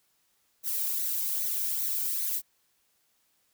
violet noise with flanger, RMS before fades -30 dBFS, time 0.63-2.42 s, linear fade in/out 50 ms, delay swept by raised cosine 0.48 to 1.34 ms, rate 2.5 Hz, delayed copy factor +0.55, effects white hiss -71 dBFS RMS until 3.53 s

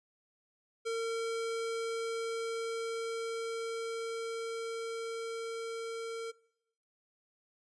square tone with level ramp, 456.2 Hz, A#4, 37 cents flat, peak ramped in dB -33 to -38 dBFS, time 0.85-6.32 s, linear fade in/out 20 ms, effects noise-tail reverb RT60 0.8 s tail -23 dB re dry + resampled to 22050 Hz

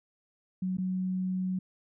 sine tone with dropouts, 185.5 Hz, F#3, 5 cents sharp, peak -28 dBFS, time 0.62-1.59 s, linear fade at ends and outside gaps 5 ms, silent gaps 0.771-0.783 s, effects none

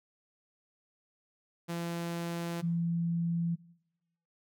sawtooth / sine tone pair in turn, 170 / 169.08 Hz, F3 / E3, -46 / +44 cents, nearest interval unison, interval 10 cents, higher first, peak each -30 / -28 dBFS, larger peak second, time 1.68-2.62 / 2.62-3.56 s, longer neither, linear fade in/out 20 ms, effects noise-tail reverb RT60 0.9 s tail -22 dB re dry

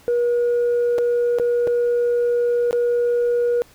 sine tone with dropouts, 479.9 Hz, B4, 50 cents flat, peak -14 dBFS, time 0.08-3.62 s, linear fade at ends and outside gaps 0 ms, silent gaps 0.982-0.986 / 1.386-1.398 / 1.671-1.675 / 2.71-2.729 s, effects tanh soft clip ceiling -14 dBFS + pink hiss -51 dBFS RMS until 3.74 s

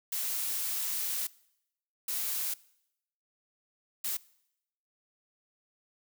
blue noise bursts at uneven times, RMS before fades -33 dBFS, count 3, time 0.12-1.27 / 2.08-2.54 / 4.04-4.17 s, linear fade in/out 5 ms, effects noise-tail reverb RT60 0.8 s tail -22 dB re dry

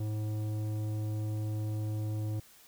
sine tone with tanh clipping, 107 Hz, A2, 48 cents flat, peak -33 dBFS, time 0-2.4 s, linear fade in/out 5 ms, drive 12 dB, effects white hiss -58 dBFS RMS until 2.67 s

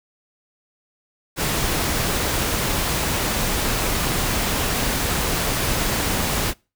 pink noise, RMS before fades -22 dBFS, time 1.36-6.54 s, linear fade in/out 50 ms, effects noise-tail reverb RT60 0.3 s tail -25 dB re dry

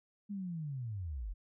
sine linear sweep, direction down, 208.5 to 40 Hz, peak -37 dBFS, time 0.29-1.34 s, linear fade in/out 20 ms, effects none

